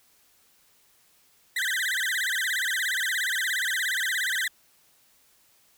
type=tone with vibrato; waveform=35% pulse; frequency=1760 Hz; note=A6; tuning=in tune; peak=-23 dBFS; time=1.56-4.48 s; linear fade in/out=5 ms; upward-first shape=sine; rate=17 Hz; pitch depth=250 cents each way; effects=white hiss -62 dBFS RMS until 5.77 s